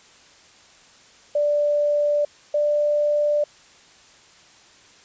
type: tone pair in turn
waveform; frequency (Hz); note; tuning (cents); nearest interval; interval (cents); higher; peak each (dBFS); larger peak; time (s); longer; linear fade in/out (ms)
sine; 587.3 / 590.7; D5 / D5; 0 / +10; unison; 10; second; -17; neither; 1.35-2.25 / 2.54-3.44; neither; 5
effects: white hiss -51 dBFS RMS until 5.04 s + resampled to 16000 Hz